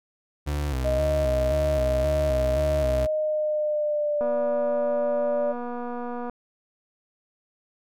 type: tone with vibrato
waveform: 35% pulse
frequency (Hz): 68.7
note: C#2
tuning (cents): -15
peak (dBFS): -23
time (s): 0.46-3.07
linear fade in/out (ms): 20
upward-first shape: square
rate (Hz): 1.9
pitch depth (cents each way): 110
type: tone with pitch glide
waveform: sine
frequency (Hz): 622.3 to 584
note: D#5 to D5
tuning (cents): 0 to -10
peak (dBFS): -22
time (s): 0.84-5.53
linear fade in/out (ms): 20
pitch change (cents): -110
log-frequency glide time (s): 2.96-4.42
type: click train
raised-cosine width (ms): 1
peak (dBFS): -21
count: 506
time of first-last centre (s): 4.21-6.297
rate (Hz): 242
effects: none